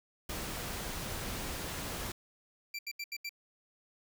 pink noise, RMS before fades -39 dBFS, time 0.29-2.12 s, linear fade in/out 5 ms
25% pulse tone bursts, 2349 Hz, D7, in tune, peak -33 dBFS, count 5, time 2.74-3.293 s, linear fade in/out 5 ms, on 49 ms, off 77 ms
effects none

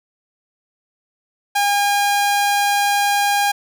sawtooth tone, 811 Hz, G#5, 41 cents flat, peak -11 dBFS, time 1.55-3.52 s, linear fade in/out 10 ms, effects none

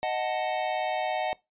square chord, D# diminished, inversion none, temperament equal, 622.3 / 740 / 880 Hz, D#5 / F#5 / A5, 0 / 0 / 0 cents, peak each -32 / -30 / -35 dBFS, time 0.03-1.33 s, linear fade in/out 0 ms, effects noise-tail reverb RT60 0.2 s tail -22 dB re dry + resampled to 8000 Hz

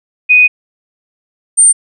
sine tone pair in turn, 2489 / 8870 Hz, D#7 / C#9, 0 / 0 cents, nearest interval octave + minor seventh, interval 2200 cents, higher second, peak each -3 dBFS, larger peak neither, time 0.29-0.48 / 1.57-1.73 s, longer first, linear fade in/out 20 ms, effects none

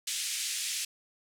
white band-pass noise, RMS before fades -34 dBFS, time 0.07-0.85 s, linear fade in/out 5 ms, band 2200 to 9400 Hz, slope 24 dB/octave, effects none

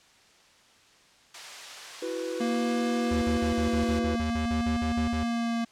white high-pass noise, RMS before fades -40 dBFS, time 1.34-3.99 s, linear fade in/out 5 ms, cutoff 630 Hz, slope 12 dB/octave
triangle chord, E suspended second, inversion none, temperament just, 329.6 / 370.8 / 494.4 Hz, E4 / F#4 / B4, 0 / +4 / +2 cents, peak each -34 / -34 / -31 dBFS, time 2.02-4.16 s, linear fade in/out 5 ms
square tone with vibrato, 233.1 Hz, A#3, in tune, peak -27 dBFS, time 2.4-5.65 s, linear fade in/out 10 ms, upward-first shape sine, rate 0.5 Hz, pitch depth 18 cents each way
square tone bursts, 77.78 Hz, D#2, in tune, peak -30 dBFS, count 14, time 3.11-5.235 s, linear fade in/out 5 ms, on 110 ms, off 45 ms
effects white hiss -58 dBFS RMS until 5.71 s + low-pass 6000 Hz 12 dB/octave

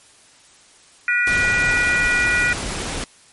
harmonic tone, 484.6 Hz, B4, 33 cents flat, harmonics 3 / 4 / 5, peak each -19 / -20 / -21 dBFS, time 1.08-2.53 s, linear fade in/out 2 ms
pink noise, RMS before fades -26 dBFS, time 1.27-3.04 s, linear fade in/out 0 ms
effects white hiss -50 dBFS RMS until 3.32 s + MP3 48 kbps

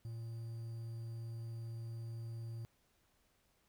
triangle tone with quantisation, 114.7 Hz, A#2, 28 cents flat, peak -40 dBFS, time 0.05-2.65 s, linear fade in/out 0 ms, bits 11, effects pink hiss -75 dBFS RMS until 3.68 s

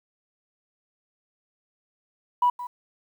sine tone with echo, 979 Hz, B5, 15 cents flat, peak -16 dBFS, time 2.42-2.5 s, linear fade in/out 5 ms, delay 170 ms, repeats 1, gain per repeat -15 dB, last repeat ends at 2.67 s, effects tanh soft clip ceiling -12 dBFS + 9-bit

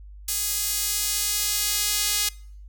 sawtooth tone with high-pass filter sweep, 415.3 Hz, G#4, in tune, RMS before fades -25 dBFS, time 0.28-2.29 s, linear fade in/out 5 ms, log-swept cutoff 6900 to 4200 Hz, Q 0.75, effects noise-tail reverb RT60 0.6 s tail -24 dB re dry + added 50 Hz sine -40 dBFS peak until 2.68 s

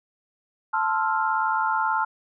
sine chord, F major seventh, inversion first, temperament equal, 880 / 1046.5 / 1318.5 / 1396.9 Hz, A5 / C6 / E6 / F6, 0 / 0 / 0 / 0 cents, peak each -24 / -28 / -30 / -26 dBFS, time 0.73-2.05 s, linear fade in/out 10 ms, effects none

